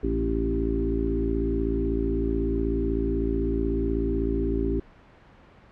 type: harmonic tone with a mistuned harmonic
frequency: 56.1 Hz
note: A1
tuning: 34 cents sharp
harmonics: 1 / 2 / 3 / 4 / 5 / 6 / 7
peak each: -27 / -37 / -37 / -35 / -29 / -31 / -29 dBFS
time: 0.03-4.8 s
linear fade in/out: 5 ms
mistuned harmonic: 5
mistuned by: -19 cents
effects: pink hiss -52 dBFS RMS until 5.71 s + low-pass 2000 Hz 12 dB/octave